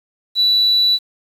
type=tone; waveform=sine; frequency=3951 Hz; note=B7; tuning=in tune; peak=-10 dBFS; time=0.35-0.99 s; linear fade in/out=50 ms; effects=tanh soft clip ceiling -7 dBFS + 7-bit